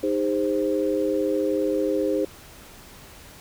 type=chord; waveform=sine; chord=Ab major; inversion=second; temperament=equal with one note detuned; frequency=311.1 / 404.6 / 523.3 Hz; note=Eb4 / Ab4 / C5; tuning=0 / -45 / 0 cents; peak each=-25 dBFS; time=0.03-2.25 s; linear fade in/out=5 ms; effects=pink hiss -46 dBFS RMS until 3.4 s